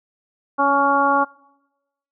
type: harmonic tone with a mistuned harmonic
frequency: 280.1 Hz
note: C#4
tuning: 18 cents sharp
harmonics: 1 / 2 / 3 / 4 / 5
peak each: -24 / -23 / -19 / -18 / -23 dBFS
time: 0.58-1.25 s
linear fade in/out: 20 ms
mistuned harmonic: 1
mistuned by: -15 cents
effects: noise-tail reverb RT60 0.9 s tail -23 dB re dry